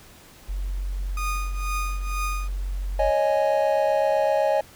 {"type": "tone", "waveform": "sine", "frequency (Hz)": 46.25, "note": "F#1", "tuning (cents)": 0, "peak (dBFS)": -25, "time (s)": [0.48, 3.11], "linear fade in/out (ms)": 20}
{"type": "tone with tremolo", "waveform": "30% pulse", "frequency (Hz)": 1232, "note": "D#6", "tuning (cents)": -17, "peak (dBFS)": -23, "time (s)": [1.17, 2.48], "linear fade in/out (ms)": 2, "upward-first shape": "triangle", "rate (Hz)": 2.1, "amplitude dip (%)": 90}
{"type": "chord", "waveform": "triangle", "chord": "C# suspended second", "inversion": "none", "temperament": "equal", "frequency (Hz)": [554.4, 622.3, 830.6], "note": ["C#5", "D#5", "G#5"], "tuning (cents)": [0, 0, 0], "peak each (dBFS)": [-21, -20, -23], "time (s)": [2.99, 4.61], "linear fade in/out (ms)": 5}
{"effects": ["pink hiss -49 dBFS RMS until 4.75 s"]}